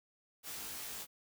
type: noise with comb filter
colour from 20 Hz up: white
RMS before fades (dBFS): -44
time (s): 0.43-1.07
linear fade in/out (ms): 50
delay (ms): 20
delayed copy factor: +0.65
effects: none